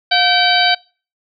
harmonic tone with a mistuned harmonic, 769 Hz, G5, 33 cents flat, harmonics 1 / 2 / 3 / 4 / 5 / 6, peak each -16 / -17 / -20 / -18 / -18 / -18 dBFS, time 0.11-0.75 s, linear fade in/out 10 ms, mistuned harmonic 1, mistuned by -130 cents, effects noise-tail reverb RT60 0.4 s tail -26 dB re dry

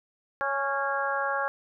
harmonic tone with a mistuned harmonic, 277.2 Hz, C#4, in tune, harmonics 2 / 3 / 4 / 5 / 6, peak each -32 / -32 / -32 / -32 / -32 dBFS, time 0.41-1.48 s, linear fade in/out 0 ms, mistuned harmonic 6, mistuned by -22 cents, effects none

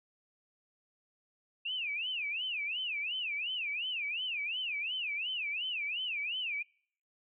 sine tone with vibrato, 2644 Hz, E7, 5 cents sharp, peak -33 dBFS, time 1.65-6.63 s, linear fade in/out 10 ms, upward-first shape sine, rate 2.8 Hz, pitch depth 260 cents each way, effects noise-tail reverb RT60 0.6 s tail -26 dB re dry

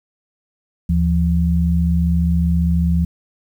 sine tone pair together, 76.22 / 171.1 Hz, D#2 / F3, -35 / -35 cents, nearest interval octave + major second, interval 1400 cents, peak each -16 dBFS, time 0.89-3.05 s, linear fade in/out 5 ms, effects 8-bit

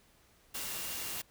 sine tone in noise, 2800 Hz, F7, 4 cents sharp, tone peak -50 dBFS, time 0.54-1.22 s, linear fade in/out 10 ms, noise white, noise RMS -39 dBFS, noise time 0.54-1.22 s, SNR -14 dB, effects pink hiss -65 dBFS RMS until 1.3 s

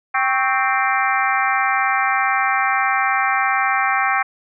harmonic tone with a mistuned harmonic, 261.6 Hz, C4, in tune, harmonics 3 / 4 / 5 / 6 / 7 / 8 / 9, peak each -21 / -22 / -23 / -24 / -24 / -25 / -26 dBFS, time 0.14-4.23 s, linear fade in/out 10 ms, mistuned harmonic 4, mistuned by +100 cents, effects none

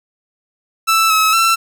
sawtooth tone with pitch steps, 1322 / 1289 / 1341 Hz, E6 / E6 / E6, +5 / -39 / +29 cents, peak -7 dBFS, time 0.87-1.56 s, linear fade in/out 20 ms, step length 230 ms, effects none

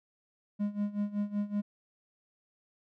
triangle tone with tremolo, 205.6 Hz, G#3, 17 cents flat, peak -25 dBFS, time 0.59-1.62 s, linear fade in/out 20 ms, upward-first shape sine, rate 5.3 Hz, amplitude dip 85%, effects none

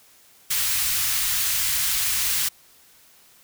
white band-stop noise, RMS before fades -23 dBFS, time 0.5-2.49 s, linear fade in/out 10 ms, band 100 to 1500 Hz, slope 12 dB/octave, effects white hiss -54 dBFS RMS until 3.43 s

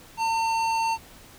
sine tone with hard clipping, 904 Hz, A5, 47 cents sharp, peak -24 dBFS, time 0.17-0.98 s, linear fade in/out 50 ms, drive 14 dB, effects pink hiss -49 dBFS RMS until 1.38 s

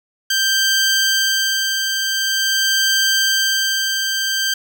15% pulse tone with tremolo, 1571 Hz, G6, 3 cents sharp, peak -7 dBFS, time 0.3-4.54 s, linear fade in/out 5 ms, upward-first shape sine, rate 0.46 Hz, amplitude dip 40%, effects none

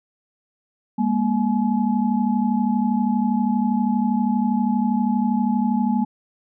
sine tone cluster, 204.1 / 236.6 / 850 Hz, G#3 / A#3 / G#5, -30 / +26 / +40 cents, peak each -21 / -20 / -27 dBFS, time 0.98-6.05 s, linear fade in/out 10 ms, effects none

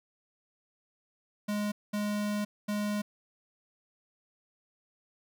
square tone bursts at uneven times, 207.7 Hz, G#3, in tune, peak -30 dBFS, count 3, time 1.48-1.72 / 1.93-2.45 / 2.68-3.02 s, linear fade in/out 10 ms, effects 12-bit

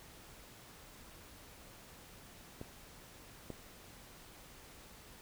clicks, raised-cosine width 2 ms, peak -30 / -29 dBFS, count 2, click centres 2.614 / 3.503 s, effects pink hiss -56 dBFS RMS until 5.21 s

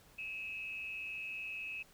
sine tone with amplitude modulation, 2579 Hz, E7, 39 cents flat, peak -37 dBFS, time 0.18-1.83 s, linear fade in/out 10 ms, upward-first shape sine, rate 202 Hz, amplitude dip 60%, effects pink hiss -63 dBFS RMS until 1.93 s

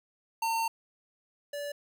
square tone pair in turn, 908 / 578 Hz, A#5 / D5, -46 / -28 cents, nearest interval minor sixth, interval 782 cents, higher first, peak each -28 / -35 dBFS, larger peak first, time 0.42-0.68 / 1.53-1.72 s, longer first, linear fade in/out 5 ms, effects none

